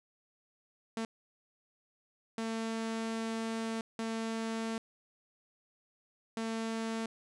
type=tone bursts at uneven times; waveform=sawtooth; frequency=225.1 Hz; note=A3; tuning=40 cents sharp; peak=-30 dBFS; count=4; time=0.97-1.05 / 2.38-3.81 / 3.99-4.78 / 6.37-7.06 s; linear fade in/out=2 ms; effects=resampled to 22050 Hz